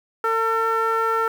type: tone with low-pass filter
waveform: sawtooth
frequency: 450.8 Hz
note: A4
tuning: 42 cents sharp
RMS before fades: -21 dBFS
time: 0.24-1.28 s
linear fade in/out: 2 ms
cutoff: 1400 Hz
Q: 4.8
effects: 7-bit